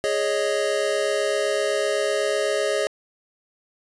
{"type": "chord", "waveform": "square", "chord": "Ab suspended fourth", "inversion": "none", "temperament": "equal", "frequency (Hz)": [415.3, 554.4, 622.3], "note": ["Ab4", "Db5", "Eb5"], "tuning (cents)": [0, 0, 0], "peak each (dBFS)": -26, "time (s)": [0.04, 2.87], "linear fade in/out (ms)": 0, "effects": ["resampled to 24000 Hz", "9-bit"]}